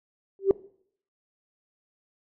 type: tone with exponential growth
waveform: sine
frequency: 390 Hz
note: G4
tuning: 9 cents flat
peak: -11 dBFS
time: 0.39-0.51 s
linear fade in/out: 1 ms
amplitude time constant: 25 ms
effects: noise-tail reverb RT60 0.6 s tail -20 dB re dry + tanh soft clip ceiling -7 dBFS